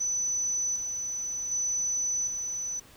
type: tone with tremolo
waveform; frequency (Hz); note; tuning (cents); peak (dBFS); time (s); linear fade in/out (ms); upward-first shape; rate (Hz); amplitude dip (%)
sine; 5990; F#8; +20; -26; 0-2.8; 10; square; 0.66; 40
effects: pink hiss -54 dBFS RMS until 2.96 s